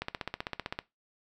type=click train; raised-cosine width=0.3 ms; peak=-17 dBFS; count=13; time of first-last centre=0.02-0.789 s; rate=15.6 Hz; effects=noise-tail reverb RT60 0.2 s tail -19 dB re dry